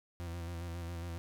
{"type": "tone with vibrato", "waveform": "40% pulse", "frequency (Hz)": 85.4, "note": "F2", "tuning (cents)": -38, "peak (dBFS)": -38, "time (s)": [0.2, 1.18], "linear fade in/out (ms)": 0, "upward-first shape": "square", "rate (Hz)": 7.3, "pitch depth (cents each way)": 33, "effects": []}